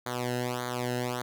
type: tone with flanger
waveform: sawtooth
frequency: 123.47 Hz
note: B2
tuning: in tune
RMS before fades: -32 dBFS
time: 0.06-1.22 s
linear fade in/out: 5 ms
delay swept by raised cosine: 0.37 to 0.88 ms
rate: 1.7 Hz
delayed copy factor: -0.95
effects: none